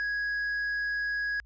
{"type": "tone with hard clipping", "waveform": "triangle", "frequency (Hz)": 1661, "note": "G#6", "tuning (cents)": 0, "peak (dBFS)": -29, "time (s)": [0, 1.4], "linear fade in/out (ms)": 0, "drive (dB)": 6, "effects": ["added 56 Hz sine -51 dBFS peak until 1.45 s", "resampled to 16000 Hz"]}